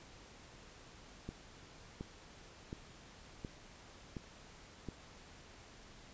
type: click train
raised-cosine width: 3 ms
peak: -29 dBFS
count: 6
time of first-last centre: 1.29-4.887 s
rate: 1.39 Hz
effects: pink hiss -57 dBFS RMS until 6.13 s + resampled to 16000 Hz